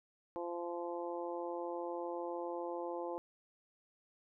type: harmonic tone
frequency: 172.7 Hz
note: F3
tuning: 19 cents flat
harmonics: 2 / 3 / 4 / 5 / 6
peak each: -42 / -42 / -48 / -45 / -50 dBFS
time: 0.36-3.18 s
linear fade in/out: 0 ms
effects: none

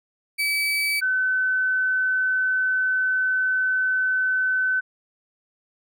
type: tone pair in turn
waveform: 35% pulse / sine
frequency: 2294 / 1516.8 Hz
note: D7 / F#6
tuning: -41 / +43 cents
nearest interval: perfect fifth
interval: 716 cents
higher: first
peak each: -19 dBFS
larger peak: neither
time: 0.38-1.01 / 1.01-4.81 s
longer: second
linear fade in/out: 20 ms
effects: none

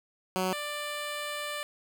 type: tone pair in turn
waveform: 10% pulse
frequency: 186 / 590.5 Hz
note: F#3 / D5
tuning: +9 / +9 cents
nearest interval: octave + minor sixth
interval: 2000 cents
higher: second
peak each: -19 / -25 dBFS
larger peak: first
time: 0.36-0.53 / 0.53-1.63 s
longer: second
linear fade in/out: 0 ms
effects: none

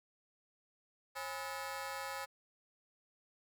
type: ring-modulated tone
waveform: 15% pulse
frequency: 455.5 Hz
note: A#4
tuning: 40 cents flat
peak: -30 dBFS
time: 1.15-2.26 s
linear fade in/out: 20 ms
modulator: 370 Hz
effects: high-pass 300 Hz 12 dB/octave

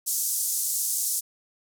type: band-pass noise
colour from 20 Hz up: white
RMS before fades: -27 dBFS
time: 0.06-1.21 s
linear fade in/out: 20 ms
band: 6000 to 13000 Hz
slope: 24 dB/octave
effects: none

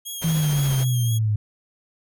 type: tone with vibrato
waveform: 10% pulse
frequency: 3254 Hz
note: G#7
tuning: 36 cents flat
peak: -23 dBFS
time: 0.05-1.19 s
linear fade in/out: 20 ms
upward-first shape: sine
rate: 3.9 Hz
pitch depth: 35 cents each way
type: noise with tremolo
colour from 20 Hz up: pink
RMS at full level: -32 dBFS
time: 0.21-0.85 s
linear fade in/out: 20 ms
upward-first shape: sine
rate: 14 Hz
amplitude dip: 30%
type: exponential sweep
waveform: sine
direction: down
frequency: 164.81 to 103.83 Hz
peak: -18 dBFS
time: 0.24-1.36 s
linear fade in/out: 5 ms
effects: none

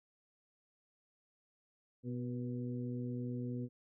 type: harmonic tone with a mistuned harmonic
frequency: 123.47 Hz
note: B2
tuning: in tune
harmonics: 1 / 2 / 3 / 4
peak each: -40 / -40 / -49 / -50 dBFS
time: 2.03-3.69 s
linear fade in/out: 50 ms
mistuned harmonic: 4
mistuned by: -28 cents
effects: none

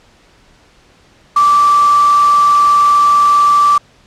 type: tone in noise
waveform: sine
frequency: 1166 Hz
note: D6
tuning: 13 cents flat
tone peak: -6 dBFS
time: 1.36-3.78 s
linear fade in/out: 5 ms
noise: white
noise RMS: -24 dBFS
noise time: 1.36-3.78 s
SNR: +15 dB
effects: pink hiss -48 dBFS RMS until 4.06 s + low-pass 6000 Hz 12 dB/octave

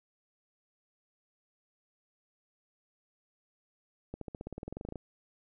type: accelerating click train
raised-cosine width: 2 ms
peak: -26 dBFS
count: 17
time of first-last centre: 4.14-4.957 s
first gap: 73 ms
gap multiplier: 0.95
effects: none

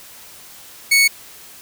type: tone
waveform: sawtooth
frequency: 2217 Hz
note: C#7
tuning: in tune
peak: -7 dBFS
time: 0.91-1.08 s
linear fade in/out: 10 ms
effects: white hiss -41 dBFS RMS until 1.61 s

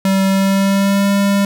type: tone with pitch glide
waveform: square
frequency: 193.1 to 199.33 Hz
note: G3 to G3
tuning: -26 to +29 cents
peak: -12 dBFS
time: 0.05-1.45 s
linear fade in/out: 2 ms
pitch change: +55 cents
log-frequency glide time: 0.28-1.1 s
effects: none

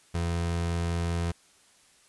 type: tone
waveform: 30% pulse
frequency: 85.1 Hz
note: F2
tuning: 44 cents flat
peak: -24 dBFS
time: 0.14-1.32 s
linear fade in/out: 10 ms
effects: white hiss -60 dBFS RMS until 2.08 s + resampled to 24000 Hz

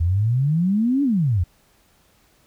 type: exponential two-way sweep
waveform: sine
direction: up then down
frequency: 80.1 to 291.5 to 80.1 Hz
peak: -16 dBFS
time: 0-1.44 s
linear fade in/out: 10 ms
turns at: 1.03 s
effects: pink hiss -59 dBFS RMS until 2.46 s

